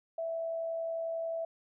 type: tone with amplitude modulation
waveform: sine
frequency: 659.3 Hz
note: E5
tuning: in tune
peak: -31 dBFS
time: 0.18-1.45 s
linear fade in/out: 5 ms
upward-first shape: sine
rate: 71.2 Hz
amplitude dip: 30%
effects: none